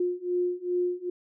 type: beating tone pair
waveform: sine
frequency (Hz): 355.5 / 358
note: F4 / F4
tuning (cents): +31 / +43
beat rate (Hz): 2.5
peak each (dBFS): -29 / -28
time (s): 0-1.1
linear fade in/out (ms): 5
effects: none